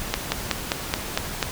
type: slowing click train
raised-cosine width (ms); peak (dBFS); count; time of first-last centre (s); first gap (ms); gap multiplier
0.2; -3; 7; 0.14-1.428; 180; 1.07
effects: pink hiss -32 dBFS RMS until 1.51 s